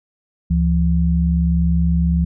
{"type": "tone pair together", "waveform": "sine", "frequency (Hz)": [71.17, 170], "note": ["C#2", "F3"], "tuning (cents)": [46, -46], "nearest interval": "octave + minor third", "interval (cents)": 1508, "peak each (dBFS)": -16, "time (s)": [0.5, 2.25], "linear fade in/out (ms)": 10, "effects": []}